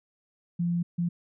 sine tone bursts at uneven times, 172.6 Hz, F3, 20 cents flat, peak -24 dBFS, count 2, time 0.59-0.83 / 0.98-1.09 s, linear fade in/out 10 ms, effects none

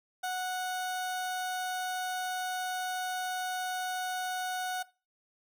30% pulse tone, 737 Hz, F#5, 7 cents flat, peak -29 dBFS, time 0.23-4.83 s, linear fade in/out 10 ms, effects noise-tail reverb RT60 0.3 s tail -19 dB re dry

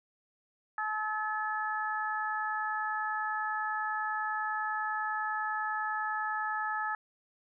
harmonic tone, 430 Hz, A4, 40 cents flat, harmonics 2 / 3 / 4, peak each -35 / -35 / -35 dBFS, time 0.78-6.95 s, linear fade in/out 2 ms, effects none

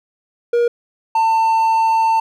triangle tone pair in turn, 474.9 / 896.5 Hz, A#4 / A5, +32 / +32 cents, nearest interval major seventh, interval 1100 cents, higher second, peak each -10 dBFS, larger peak neither, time 0.53-0.68 / 1.15-2.2 s, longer second, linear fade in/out 5 ms, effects none

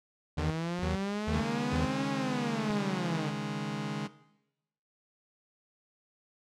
sawtooth linear two-way sweep, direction up then down, 146.83 to 277.2 to 146.83 Hz, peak -28 dBFS, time 0.37-3.31 s, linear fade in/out 20 ms, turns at 2.09 s
25% pulse tone bursts, 79.8 Hz, D#2, 44 cents sharp, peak -27 dBFS, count 4, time 0.37-1.86 s, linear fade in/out 10 ms, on 140 ms, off 310 ms
clicks, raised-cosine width 3 ms, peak -30 dBFS, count 3, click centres 0.792 / 1.726 / 2.703 s
sawtooth chord, C# suspended second, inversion none, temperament just, 138.59 / 155.92 / 207.9 Hz, C#3 / D#3 / G#3, 0 / +4 / +2 cents, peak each -35 / -34 / -31 dBFS, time 1.32-4.08 s, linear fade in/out 20 ms
effects noise-tail reverb RT60 0.9 s tail -17 dB re dry + low-pass 6000 Hz 12 dB/octave

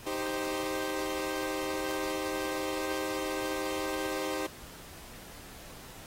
sawtooth chord, C minor, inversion first, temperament equal, 311.1 / 392 / 523.3 Hz, Eb4 / G4 / C5, 0 / 0 / 0 cents, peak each -32 dBFS, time 0.06-4.47 s, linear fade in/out 10 ms, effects pink hiss -49 dBFS RMS until 6.06 s + AAC 48 kbps

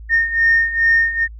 sine beating tone pair, 1830 / 1832.4 Hz, A#6 / A#6, -32 / -30 cents, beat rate 2.4 Hz, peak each -17 / -13 dBFS, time 0.09-1.28 s, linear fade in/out 50 ms, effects tanh soft clip ceiling -5 dBFS + added 55 Hz sine -32 dBFS peak until 1.39 s

